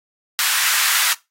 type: high-pass noise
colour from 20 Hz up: pink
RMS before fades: -18 dBFS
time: 0.39-1.13 s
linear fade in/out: 0 ms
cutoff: 1200 Hz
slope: 24 dB/octave
effects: noise-tail reverb RT60 0.2 s tail -18 dB re dry + AAC 48 kbps